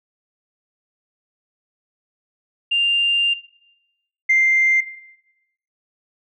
sine tone pair in turn, 2794 / 2093 Hz, F7 / C7, 0 / 0 cents, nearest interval perfect fourth, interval 500 cents, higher first, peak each -15 / -11 dBFS, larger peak second, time 2.71-3.34 / 4.29-4.81 s, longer first, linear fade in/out 10 ms, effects noise-tail reverb RT60 0.9 s tail -17 dB re dry + tanh soft clip ceiling -8 dBFS

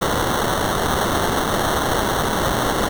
violet noise with sample-and-hold, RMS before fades -20 dBFS, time 0.01-2.89 s, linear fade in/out 10 ms, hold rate 2450 Hz, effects none

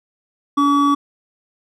triangle tone pair together, 285.7 / 1140.1 Hz, D4 / C#6, -48 / +48 cents, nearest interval 2 octaves, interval 2396 cents, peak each -13 dBFS, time 0.57-0.95 s, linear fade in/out 10 ms, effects none

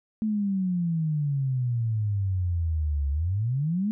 sine exponential two-way sweep, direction down then up, 220.4 to 68.9 to 220.4 Hz, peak -23 dBFS, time 0.22-3.91 s, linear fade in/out 0 ms, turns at 3.1 s, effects none

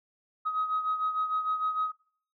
sine beating tone pair, 1262 / 1268.6 Hz, D#6 / D#6, +24 / +33 cents, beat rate 6.6 Hz, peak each -27 / -33 dBFS, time 0.45-1.92 s, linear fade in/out 20 ms, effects noise-tail reverb RT60 0.6 s tail -25 dB re dry + tanh soft clip ceiling -21 dBFS

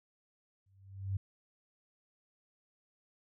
sine tone with exponential growth, 97 Hz, G2, 18 cents flat, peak -29 dBFS, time 0.66-1.17 s, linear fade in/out 5 ms, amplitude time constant 110 ms, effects none

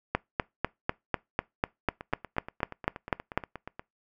two click trains, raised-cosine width 0.5 ms, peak -9 / -23 dBFS, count 14 / 17, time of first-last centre 0.15-3.376 / 1.89-3.795 s, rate 4.03 / 8.4 Hz, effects noise-tail reverb RT60 0.2 s tail -24 dB re dry

